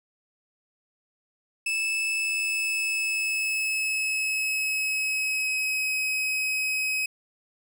40% pulse tone with pitch glide, 2621 to 2541 Hz, E7 to D#7, -11 to +36 cents, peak -24 dBFS, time 1.66-7.06 s, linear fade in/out 5 ms, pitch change -53 cents, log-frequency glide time 2.2-5.95 s, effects none

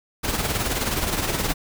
pink noise with tremolo, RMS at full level -22 dBFS, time 0.23-1.54 s, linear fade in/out 20 ms, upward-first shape sine, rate 19 Hz, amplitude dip 55%, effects none

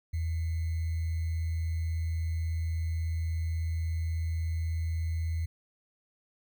sine tone with sample-and-hold, 81.8 Hz, E2, 13 cents flat, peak -28 dBFS, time 0.13-5.46 s, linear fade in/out 10 ms, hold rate 2100 Hz, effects none

